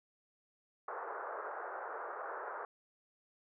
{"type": "band-pass noise", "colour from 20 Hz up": "white", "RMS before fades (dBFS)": -43, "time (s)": [0.88, 2.65], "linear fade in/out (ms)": 2, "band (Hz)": [400, 1500], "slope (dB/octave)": 48, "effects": []}